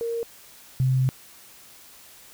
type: tone pair in turn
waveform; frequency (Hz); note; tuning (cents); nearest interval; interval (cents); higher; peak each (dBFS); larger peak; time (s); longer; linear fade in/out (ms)
sine; 464 / 130.21; A#4 / C3; -8 / -8; octave + minor seventh; 2200; first; -25 / -18; second; 0.01-0.23 / 0.8-1.09; second; 0
effects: white hiss -49 dBFS RMS until 2.33 s